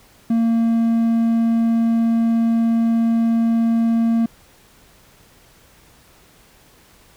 triangle tone, 229.2 Hz, A#3, 29 cents flat, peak -12 dBFS, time 0.3-4.26 s, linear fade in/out 5 ms, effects pink hiss -51 dBFS RMS until 7.16 s

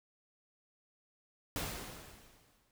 pink noise with exponential decay, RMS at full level -36 dBFS, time 1.56-2.71 s, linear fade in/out 1 ms, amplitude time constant 250 ms, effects none

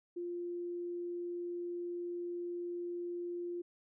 sine tone, 349.2 Hz, F4, in tune, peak -37 dBFS, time 0.16-3.62 s, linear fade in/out 10 ms, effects none

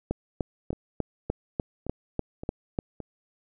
two click trains, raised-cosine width 2 ms, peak -23 / -13 dBFS, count 5 / 10, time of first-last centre 0.73-3.003 / 0.11-2.789 s, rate 1.76 / 3.36 Hz, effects none

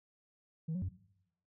sine tone with pitch steps, 160.2 / 183.1 / 92.5 Hz, E3 / F#3 / F#2, -49 / -18 / 0 cents, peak -32 dBFS, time 0.68-0.89 s, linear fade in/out 10 ms, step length 70 ms, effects noise-tail reverb RT60 0.8 s tail -20 dB re dry + tanh soft clip ceiling -32 dBFS

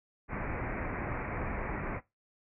pink low-pass noise, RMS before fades -36 dBFS, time 0.28-2.01 s, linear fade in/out 50 ms, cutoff 2400 Hz, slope 96 dB/octave, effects noise-tail reverb RT60 0.2 s tail -18 dB re dry

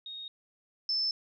sine tone pair in turn, 3729 / 5274 Hz, A#7 / E8, 0 / 0 cents, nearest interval tritone, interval 600 cents, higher second, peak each -39 / -27 dBFS, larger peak second, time 0.06-0.28 / 0.89-1.11 s, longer neither, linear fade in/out 2 ms, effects none

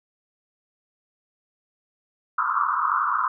pink band-pass noise, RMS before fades -23 dBFS, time 2.38-3.28 s, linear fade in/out 5 ms, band 1000 to 1400 Hz, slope 96 dB/octave, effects none

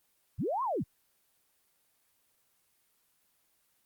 sine linear two-way sweep, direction up then down, 60.2 to 1105 to 60.2 Hz, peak -29 dBFS, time 0.38-0.84 s, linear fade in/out 20 ms, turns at 0.63 s, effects white hiss -72 dBFS RMS until 3.85 s + Opus 24 kbps

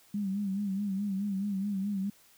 sine tone with vibrato, 198.5 Hz, G3, 22 cents sharp, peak -29 dBFS, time 0.14-2.1 s, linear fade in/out 5 ms, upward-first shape sine, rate 4.7 Hz, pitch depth 76 cents each way, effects white hiss -61 dBFS RMS until 2.37 s

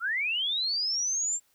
sine linear sweep, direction up, 1301 to 7470 Hz, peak -26 dBFS, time 0-1.4 s, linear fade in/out 50 ms, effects white hiss -68 dBFS RMS until 1.54 s

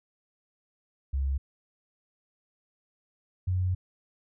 sine tone pair in turn, 67.9 / 91.82 Hz, C#2 / F#2, -35 / -13 cents, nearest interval perfect fourth, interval 522 cents, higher second, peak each -25 / -24 dBFS, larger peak second, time 1.13-1.38 / 3.47-3.75 s, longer second, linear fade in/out 10 ms, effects none

